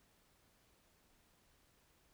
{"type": "silence", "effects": ["pink hiss -72 dBFS RMS until 2.13 s"]}